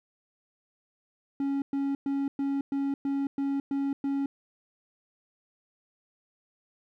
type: tone bursts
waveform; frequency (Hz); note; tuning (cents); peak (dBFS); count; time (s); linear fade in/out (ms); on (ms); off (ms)
triangle; 277.2; C#4; 0; -24; 9; 1.4-4.26; 2; 220; 110
effects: none